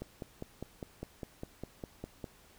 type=click train; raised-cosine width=2 ms; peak=-26 dBFS; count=12; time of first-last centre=0.02-2.242 s; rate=4.95 Hz; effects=pink hiss -61 dBFS RMS until 2.58 s